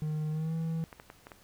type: tone with pitch glide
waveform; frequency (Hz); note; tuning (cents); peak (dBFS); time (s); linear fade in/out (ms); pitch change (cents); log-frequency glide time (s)
triangle; 153.7 to 162.84; D#3 to E3; -21 to -21; -28; 0.02-0.84; 0; +100; 0.3-0.54
type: clicks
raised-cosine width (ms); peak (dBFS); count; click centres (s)
0.5; -30; 5; 0.928 / 0.999 / 1.101 / 1.269 / 1.318
effects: pink hiss -60 dBFS RMS until 1.43 s